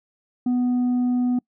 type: tone with tanh clipping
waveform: sine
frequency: 247.5 Hz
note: B3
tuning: 4 cents sharp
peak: -19 dBFS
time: 0.46-1.39 s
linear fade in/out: 5 ms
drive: 3 dB
effects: noise-tail reverb RT60 0.1 s tail -26 dB re dry